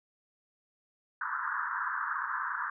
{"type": "band-pass noise", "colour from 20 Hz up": "white", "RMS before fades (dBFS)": -34, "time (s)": [1.21, 2.7], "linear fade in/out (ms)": 5, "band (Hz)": [950, 1700], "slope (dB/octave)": 96, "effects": []}